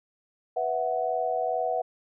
sine chord, B suspended fourth, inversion none, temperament just, 493.9 / 658.5 / 740.8 Hz, B4 / E5 / F#5, 0 / -2 / +2 cents, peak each -31 / -29 / -28 dBFS, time 0.56-1.82 s, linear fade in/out 10 ms, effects none

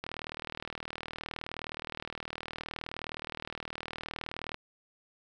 click train, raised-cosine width 0.3 ms, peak -21 dBFS, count 178, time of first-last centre 0.04-4.544 s, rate 39.3 Hz, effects none

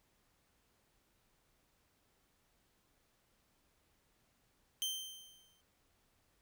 sawtooth tone with exponential decay, 3121 Hz, G7, 8 cents flat, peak -30 dBFS, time 4.82-5.61 s, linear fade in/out 0 ms, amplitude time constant 170 ms, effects pink hiss -75 dBFS RMS until 6.41 s

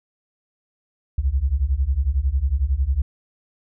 sine beating tone pair, 61.74 / 72.74 Hz, B1 / D2, 0 / -16 cents, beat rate 11 Hz, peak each -21 / -20 dBFS, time 1.18-3.02 s, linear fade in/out 5 ms, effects none

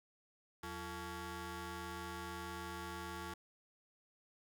15% pulse ring-modulated tone, 261.6 Hz, C4, in tune, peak -34 dBFS, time 0.63-3.34 s, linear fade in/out 5 ms, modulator 604 Hz, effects none

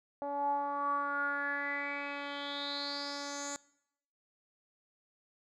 10% pulse tone with low-pass filter sweep, 284.5 Hz, C#4, 45 cents sharp, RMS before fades -36 dBFS, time 0.22-3.56 s, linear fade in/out 0 ms, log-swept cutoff 710 to 7100 Hz, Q 8.4, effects noise-tail reverb RT60 0.8 s tail -23 dB re dry

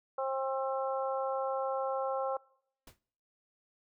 harmonic tone, 266.7 Hz, C4, 33 cents sharp, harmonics 2 / 3 / 4 / 5, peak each -33 / -37 / -39 / -41 dBFS, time 0.18-2.37 s, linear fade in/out 5 ms
pink noise with exponential decay, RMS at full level -47 dBFS, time 2.87-2.99 s, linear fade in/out 5 ms, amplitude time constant 26 ms
effects noise-tail reverb RT60 0.7 s tail -24 dB re dry

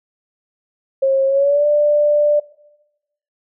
sine tone with pitch glide, 539 to 591.2 Hz, C#5 to D5, -49 to +11 cents, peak -11 dBFS, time 1.02-2.4 s, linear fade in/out 10 ms, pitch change +160 cents, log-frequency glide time 1.27-1.66 s, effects noise-tail reverb RT60 0.9 s tail -19 dB re dry

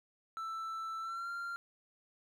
triangle tone with pitch glide, 1326 to 1386.3 Hz, E6 to F6, +10 to -13 cents, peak -36 dBFS, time 0.37-1.56 s, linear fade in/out 0 ms, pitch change +77 cents, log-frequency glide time 1-1.3 s, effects none

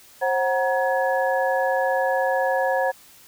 sine tone cluster, 532 / 746 / 944 / 1690 Hz, C5 / F#5 / A#5 / G#6, +29 / +14 / +22 / +30 cents, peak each -22 / -24 / -28 / -27 dBFS, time 0.21-2.92 s, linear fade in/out 20 ms, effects white hiss -50 dBFS RMS until 3.27 s

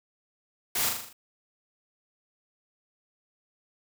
white noise with echo, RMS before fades -28 dBFS, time 0.75-0.89 s, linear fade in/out 5 ms, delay 40 ms, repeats 6, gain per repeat -4 dB, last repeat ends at 1.13 s, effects none

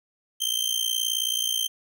sawtooth tone with amplitude modulation, 3136 Hz, G7, in tune, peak -17 dBFS, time 0.4-1.68 s, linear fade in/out 20 ms, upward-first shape sine, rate 58.8 Hz, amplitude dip 85%, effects none

